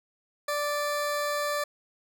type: tone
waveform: 20% pulse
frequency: 586 Hz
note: D5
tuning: 4 cents flat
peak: -22 dBFS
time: 0.48-1.64 s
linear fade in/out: 5 ms
effects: none